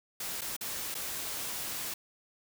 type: noise with dropouts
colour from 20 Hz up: white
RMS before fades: -37 dBFS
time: 0.2-1.94 s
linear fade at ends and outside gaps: 5 ms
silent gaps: 0.41-0.416 / 0.566-0.609 / 0.944-0.95 s
effects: none